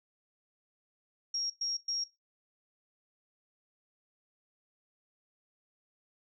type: tone bursts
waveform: sine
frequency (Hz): 5588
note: F8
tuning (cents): 0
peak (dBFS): -31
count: 3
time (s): 1.34-2.04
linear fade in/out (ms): 5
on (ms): 160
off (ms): 110
effects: noise-tail reverb RT60 0.2 s tail -17 dB re dry